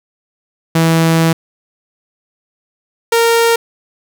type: tone pair in turn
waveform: sawtooth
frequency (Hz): 163.6 / 462.7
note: E3 / A#4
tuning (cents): -13 / -13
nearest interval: octave + tritone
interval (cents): 1800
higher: second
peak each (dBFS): -5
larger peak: neither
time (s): 0.75-1.33 / 3.12-3.56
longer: first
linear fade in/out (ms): 5
effects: none